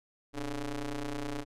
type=ring-modulated tone; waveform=sawtooth; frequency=140.2 Hz; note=C#3; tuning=20 cents sharp; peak=-27 dBFS; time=0.33-1.45 s; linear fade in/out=50 ms; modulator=155 Hz; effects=low-pass 10000 Hz 12 dB/octave